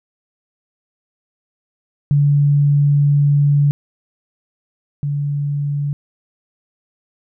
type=tone pair in turn; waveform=sine; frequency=143.9 / 143.9 Hz; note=D3 / D3; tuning=-35 / -35 cents; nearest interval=unison; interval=0 cents; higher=neither; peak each=-10 / -17 dBFS; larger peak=first; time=2.11-3.71 / 5.03-5.93 s; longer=first; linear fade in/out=0 ms; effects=none